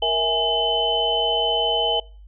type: tone cluster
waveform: sine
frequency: 467.6 / 651 / 830 / 3038 Hz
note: A#4 / E5 / G#5 / F#7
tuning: +5 / -22 / -1 / +45 cents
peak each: -25 / -26 / -25 / -21 dBFS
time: 0.02-2 s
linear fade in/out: 5 ms
effects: noise-tail reverb RT60 0.4 s tail -24 dB re dry + added 50 Hz sine -41 dBFS peak until 2.27 s